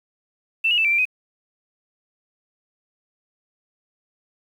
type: tone with pitch steps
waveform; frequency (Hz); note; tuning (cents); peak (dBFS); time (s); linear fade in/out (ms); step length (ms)
sine; 2671 / 2884 / 2644 / 2341 / 2364 / 2510; E7 / F#7 / E7 / D7 / D7 / D#7; +22 / -45 / +5 / -6 / +11 / +15; -16; 0.64-1.054; 10; 69
effects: 8-bit